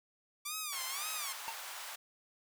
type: tone with vibrato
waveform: 5% pulse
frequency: 1149 Hz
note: D6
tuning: 38 cents flat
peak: -26 dBFS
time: 0.45-1.33 s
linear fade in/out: 10 ms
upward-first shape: sine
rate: 1.9 Hz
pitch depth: 180 cents each way
type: high-pass noise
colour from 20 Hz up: pink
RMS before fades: -45 dBFS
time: 0.72-1.96 s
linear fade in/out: 10 ms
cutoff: 750 Hz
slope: 24 dB/octave
type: tone with exponential decay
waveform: square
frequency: 907 Hz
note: A#5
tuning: 48 cents flat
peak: -35 dBFS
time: 1.48-1.59 s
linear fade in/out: 0 ms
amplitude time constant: 23 ms
effects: none